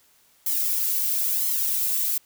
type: noise with flanger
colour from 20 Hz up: violet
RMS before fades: -24 dBFS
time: 0.46-2.18 s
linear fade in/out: 5 ms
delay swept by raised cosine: 0.95 to 2.65 ms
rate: 0.99 Hz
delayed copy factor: +0.75
effects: white hiss -60 dBFS RMS until 2.25 s